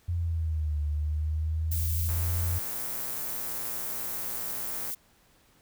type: exponential two-way sweep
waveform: sine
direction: down then up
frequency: 87.31 to 74 to 87.31 Hz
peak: -26 dBFS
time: 0.08-2.59 s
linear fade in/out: 10 ms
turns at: 0.81 s
type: noise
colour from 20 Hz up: violet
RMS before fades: -34 dBFS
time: 1.71-4.95 s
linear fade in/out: 10 ms
type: click train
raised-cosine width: 0.5 ms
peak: -30 dBFS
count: 330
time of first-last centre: 2.09-4.902 s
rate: 117 Hz
effects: pink hiss -63 dBFS RMS until 5.61 s